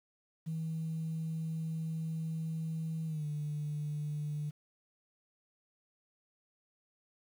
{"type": "tone with pitch glide", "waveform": "sine", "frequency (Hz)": [160.9, 149.26], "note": ["E3", "D3"], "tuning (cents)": [-42, 28], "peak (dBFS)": -33, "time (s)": [0.46, 4.51], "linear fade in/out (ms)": 20, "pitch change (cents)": -130, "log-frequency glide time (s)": [3.06, 3.25], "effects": ["tanh soft clip ceiling -30 dBFS", "10-bit"]}